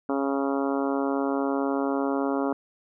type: harmonic tone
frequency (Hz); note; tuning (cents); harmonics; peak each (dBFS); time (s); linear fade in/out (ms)
138.1; C#3; -6; 2 / 3 / 4 / 5 / 6 / 7 / 8 / 9 / 10; -26 / -30 / -32 / -34 / -36 / -37 / -38 / -39 / -40; 0.09-2.53; 2
effects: none